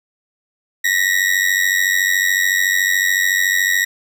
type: ring-modulated tone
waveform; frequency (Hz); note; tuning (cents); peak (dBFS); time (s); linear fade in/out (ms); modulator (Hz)
40% pulse; 1900; A#6; +33; -10; 0.84-3.85; 10; 46.9
effects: none